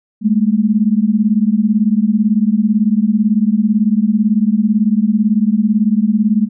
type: beating tone pair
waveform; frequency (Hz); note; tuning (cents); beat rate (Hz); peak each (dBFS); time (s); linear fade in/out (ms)
sine; 204.2 / 222.2; G#3 / A3; -29 / +17; 18; -13; 0.21-6.49; 50
effects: none